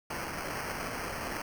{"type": "noise with sample-and-hold", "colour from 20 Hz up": "white", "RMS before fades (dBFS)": -37, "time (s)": [0.1, 1.42], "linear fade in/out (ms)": 5, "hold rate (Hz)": 3675, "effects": []}